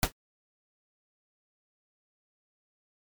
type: noise with exponential decay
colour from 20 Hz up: pink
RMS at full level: -19 dBFS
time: 0.03-0.12 s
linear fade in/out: 1 ms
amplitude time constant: 18 ms
effects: MP3 96 kbps